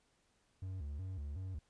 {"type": "tone with vibrato", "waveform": "triangle", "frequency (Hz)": 82.41, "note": "E2", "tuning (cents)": 0, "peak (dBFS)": -38, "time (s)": [0.62, 1.59], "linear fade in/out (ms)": 5, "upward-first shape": "square", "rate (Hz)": 2.7, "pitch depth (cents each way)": 230, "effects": ["pink hiss -75 dBFS RMS until 1.69 s", "resampled to 22050 Hz"]}